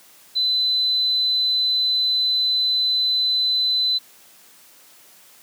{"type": "tone", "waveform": "sine", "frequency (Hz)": 4020, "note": "B7", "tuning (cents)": 30, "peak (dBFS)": -17, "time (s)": [0.35, 3.99], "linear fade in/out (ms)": 20, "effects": ["white hiss -50 dBFS RMS until 5.42 s", "high-pass 150 Hz 12 dB/octave"]}